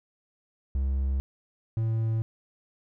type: tone pair in turn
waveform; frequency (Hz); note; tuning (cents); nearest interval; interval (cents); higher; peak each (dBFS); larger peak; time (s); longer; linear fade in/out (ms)
triangle; 67.2 / 112.17; C2 / A2; +47 / +34; major sixth; 887; second; -22; neither; 0.75-1.2 / 1.77-2.22; neither; 0
effects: none